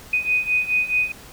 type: beating tone pair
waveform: sine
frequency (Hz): 2490 / 2494.7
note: D#7 / D#7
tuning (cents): +1 / +4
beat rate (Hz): 4.7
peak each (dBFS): -23 / -20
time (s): 0.13-1.12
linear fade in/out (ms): 5
effects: pink hiss -43 dBFS RMS until 1.32 s